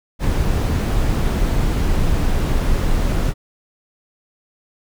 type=noise; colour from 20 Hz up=brown; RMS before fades=-17 dBFS; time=0.19-3.34 s; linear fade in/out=50 ms; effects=none